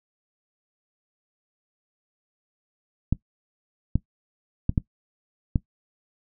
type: clicks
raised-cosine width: 5 ms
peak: -8 dBFS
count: 5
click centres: 3.126 / 3.956 / 4.694 / 4.778 / 5.558 s
effects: noise-tail reverb RT60 0.1 s tail -19 dB re dry